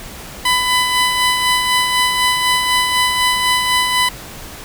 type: tone with tremolo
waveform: 15% pulse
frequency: 1000 Hz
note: B5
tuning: 21 cents sharp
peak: -5 dBFS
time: 0.45-4.09 s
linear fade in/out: 5 ms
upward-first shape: sine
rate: 4 Hz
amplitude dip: 40%
effects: pink hiss -33 dBFS RMS until 4.64 s